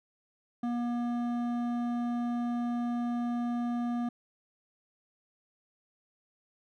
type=tone with hard clipping; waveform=triangle; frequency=239.6 Hz; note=A#3; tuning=48 cents sharp; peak=-31 dBFS; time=0.63-4.09 s; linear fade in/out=5 ms; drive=14 dB; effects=none